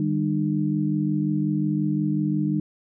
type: tone cluster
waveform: sine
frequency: 153.2 / 198.8 / 302.8 Hz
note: D#3 / G3 / D#4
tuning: -27 / +25 / -47 cents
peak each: -25 dBFS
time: 0-2.6 s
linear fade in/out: 2 ms
effects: none